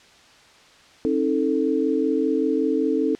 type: tone cluster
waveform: sine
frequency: 269.9 / 315.1 / 442 Hz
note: C#4 / D#4 / A4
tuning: -46 / +22 / +8 cents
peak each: -23 dBFS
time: 1.05-3.15 s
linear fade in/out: 0 ms
effects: white hiss -51 dBFS RMS until 3.19 s + low-pass 5000 Hz 12 dB/octave